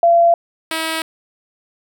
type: tone pair in turn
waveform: sine / 5% pulse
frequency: 682 / 321.9 Hz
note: F5 / E4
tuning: -41 / -41 cents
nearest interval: octave + minor second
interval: 1300 cents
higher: first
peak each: -8 dBFS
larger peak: neither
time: 0.03-0.34 / 0.71-1.02 s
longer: neither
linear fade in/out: 2 ms
effects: none